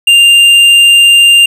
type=tone with tanh clipping; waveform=triangle; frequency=2794 Hz; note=F7; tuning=in tune; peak=-3 dBFS; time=0.07-1.46 s; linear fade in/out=5 ms; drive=12 dB; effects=none